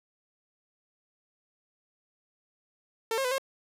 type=tone with pitch steps; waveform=sawtooth; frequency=449.4 / 537 / 502 / 538 Hz; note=A4 / C5 / B4 / C5; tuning=+37 / +45 / +28 / +48 cents; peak=-23 dBFS; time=3.11-3.382 s; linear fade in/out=2 ms; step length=68 ms; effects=resampled to 32000 Hz + 9-bit